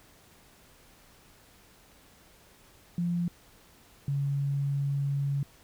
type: tone pair in turn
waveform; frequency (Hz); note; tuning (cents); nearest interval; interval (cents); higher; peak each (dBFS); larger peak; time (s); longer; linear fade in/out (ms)
sine; 173.4 / 140.28; F3 / C#3; -12 / +21; major third; 367; first; -26; neither; 2.98-3.28 / 4.08-5.43; second; 2
effects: pink hiss -58 dBFS RMS until 5.63 s